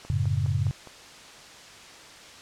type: click train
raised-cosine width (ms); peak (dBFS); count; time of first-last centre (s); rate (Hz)
1; -29; 5; 0.05-0.873; 4.86
type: chord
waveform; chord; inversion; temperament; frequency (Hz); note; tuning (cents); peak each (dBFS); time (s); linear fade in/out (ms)
sine; F# minor; none; equal; 92.5 / 110 / 138.59; F#2 / A2 / C#3; 0 / 0 / 0; -27; 0.1-0.71; 0
effects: white hiss -46 dBFS RMS until 2.41 s + low-pass 6000 Hz 12 dB/octave